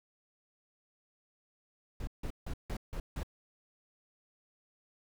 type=noise bursts; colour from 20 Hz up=brown; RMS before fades=-37 dBFS; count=6; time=2-3.232 s; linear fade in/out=2 ms; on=72 ms; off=160 ms; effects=none